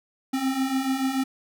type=beating tone pair; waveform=square; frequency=260 / 266.9 Hz; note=C4 / C4; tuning=-11 / +35 cents; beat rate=6.9 Hz; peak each=-30 / -25 dBFS; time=0.33-1.24 s; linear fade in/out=10 ms; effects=none